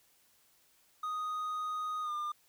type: tone with pitch glide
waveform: triangle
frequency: 1244.5 to 1202.8 Hz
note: D#6 to D6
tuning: 0 to +41 cents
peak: -32 dBFS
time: 1.03-2.32 s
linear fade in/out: 5 ms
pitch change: -59 cents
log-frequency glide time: 2.02-2.12 s
effects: white hiss -68 dBFS RMS until 2.48 s